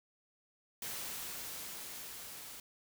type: noise with level ramp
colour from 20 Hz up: white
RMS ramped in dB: -41 to -49 dBFS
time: 0.82-2.6 s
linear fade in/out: 2 ms
effects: none